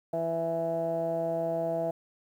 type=tone with low-pass filter; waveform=15% pulse; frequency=165.4 Hz; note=E3; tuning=6 cents sharp; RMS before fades=-30 dBFS; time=0.13-1.91 s; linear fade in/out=5 ms; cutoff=700 Hz; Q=7.5; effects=10-bit

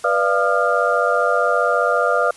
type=tone cluster; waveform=sine; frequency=492.1 / 591 / 686 / 1212 / 1396 Hz; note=B4 / D5 / F5 / D#6 / F6; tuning=-6 / +11 / -31 / -46 / -1 cents; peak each=-21 dBFS; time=0.04-2.31 s; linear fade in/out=5 ms; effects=white hiss -44 dBFS RMS until 2.36 s + resampled to 24000 Hz

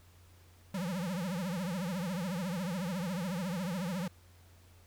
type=tone with vibrato; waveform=square; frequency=180.6 Hz; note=F#3; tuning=42 cents flat; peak=-34 dBFS; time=0.74-4.08 s; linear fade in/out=5 ms; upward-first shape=triangle; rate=14 Hz; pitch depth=210 cents each way; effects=added 88 Hz sine -58 dBFS peak until 4.86 s + pink hiss -64 dBFS RMS until 4.86 s

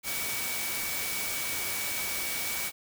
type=tone in noise; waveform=sine; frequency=2267 Hz; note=C#7; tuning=38 cents sharp; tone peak=-37 dBFS; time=0.03-2.72 s; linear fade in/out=50 ms; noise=white; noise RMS=-33 dBFS; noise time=0.03-2.72 s; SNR=-7 dB; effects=none

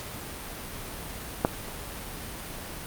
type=clicks; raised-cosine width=1 ms; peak=-6 / -19 dBFS; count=2; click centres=1.449 / 1.455 s; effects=pink hiss -38 dBFS RMS until 2.86 s + Opus 48 kbps

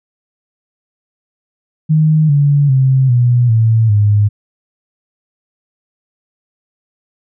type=tone with pitch steps; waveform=sine; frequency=155.56 / 143.48 / 132.33 / 122.05 / 112.57 / 103.82 Hz; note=D#3 / D3 / C3 / B2 / A2 / G#2; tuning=0 / -40 / +20 / -20 / +40 / 0 cents; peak=-7 dBFS; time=1.89-4.29 s; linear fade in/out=20 ms; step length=400 ms; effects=none

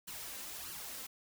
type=noise with flanger; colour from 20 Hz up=white; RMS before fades=-45 dBFS; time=0.07-1.07 s; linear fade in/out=10 ms; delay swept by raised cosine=0.67 to 3.87 ms; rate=1.6 Hz; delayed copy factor=+0.55; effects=none

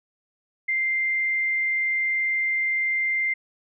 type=tone; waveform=sine; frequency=2093 Hz; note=C7; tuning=in tune; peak=-21 dBFS; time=0.68-3.34 s; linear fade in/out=10 ms; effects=none

